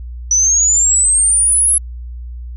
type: exponential sweep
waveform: sine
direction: up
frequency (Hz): 5920 to 11000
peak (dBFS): -9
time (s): 0.31-1.78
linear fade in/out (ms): 2
effects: added 60 Hz sine -25 dBFS peak until 2.56 s